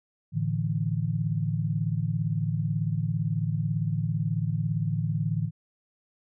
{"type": "chord", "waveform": "sine", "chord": "A suspended fourth", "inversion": "none", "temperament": "equal", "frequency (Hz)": [110, 146.83, 164.81], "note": ["A2", "D3", "E3"], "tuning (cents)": [0, 0, 0], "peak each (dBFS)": -29, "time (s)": [0.32, 5.51], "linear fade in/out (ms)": 50, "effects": []}